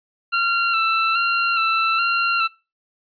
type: tone with vibrato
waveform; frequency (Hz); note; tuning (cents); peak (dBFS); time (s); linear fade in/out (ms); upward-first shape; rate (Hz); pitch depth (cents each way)
25% pulse; 1355; E6; +47; -13; 0.32-2.48; 20; square; 1.2; 30
effects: noise-tail reverb RT60 0.3 s tail -24 dB re dry + resampled to 11025 Hz